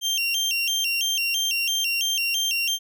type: tone with vibrato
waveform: 30% pulse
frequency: 2954 Hz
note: F#7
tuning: 3 cents flat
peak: -19 dBFS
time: 0.01-2.79 s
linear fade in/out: 50 ms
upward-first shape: square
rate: 3 Hz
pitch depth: 120 cents each way
effects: none